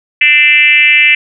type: tone with frequency modulation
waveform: sine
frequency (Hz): 2354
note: D7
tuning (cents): +3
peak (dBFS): -4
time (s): 0.21-1.15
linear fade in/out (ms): 5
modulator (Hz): 283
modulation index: 1.5
effects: none